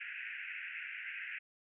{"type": "band-pass noise", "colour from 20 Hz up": "white", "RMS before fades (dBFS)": -44, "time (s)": [0, 1.39], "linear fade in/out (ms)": 10, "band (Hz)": [1500, 2700], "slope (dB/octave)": 96, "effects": []}